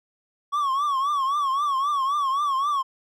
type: tone with vibrato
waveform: triangle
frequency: 1119 Hz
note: C#6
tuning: 16 cents sharp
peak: -19 dBFS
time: 0.52-2.83 s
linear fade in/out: 20 ms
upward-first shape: triangle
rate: 3.8 Hz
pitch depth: 130 cents each way
effects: none